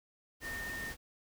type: tone in noise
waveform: sine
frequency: 1825 Hz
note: A#6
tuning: 37 cents flat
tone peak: -39 dBFS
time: 0.41-0.94 s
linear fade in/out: 50 ms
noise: pink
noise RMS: -45 dBFS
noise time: 0.4-0.97 s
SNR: +3 dB
effects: none